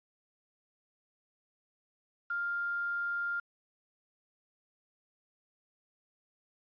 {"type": "tone with quantisation", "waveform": "sine", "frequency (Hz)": 1400, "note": "F6", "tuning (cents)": 4, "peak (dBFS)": -31, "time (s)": [2.3, 3.4], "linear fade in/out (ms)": 5, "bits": 9, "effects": ["resampled to 11025 Hz"]}